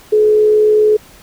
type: tone with frequency modulation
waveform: sine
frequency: 426.3 Hz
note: G#4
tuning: 45 cents sharp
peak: -7 dBFS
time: 0.12-0.97 s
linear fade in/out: 10 ms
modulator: 67.8 Hz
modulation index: 0.21
effects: pink hiss -42 dBFS RMS until 1.22 s